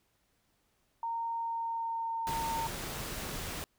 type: tone with pitch glide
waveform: sine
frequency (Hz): 922 to 911.4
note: A#5 to A#5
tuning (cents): -19 to -39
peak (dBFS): -32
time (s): 1.03-2.67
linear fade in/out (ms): 2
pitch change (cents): -20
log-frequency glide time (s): 1.37-2.25
type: noise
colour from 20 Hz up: pink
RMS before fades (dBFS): -39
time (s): 2.27-3.64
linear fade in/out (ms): 0
effects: pink hiss -74 dBFS RMS until 3.78 s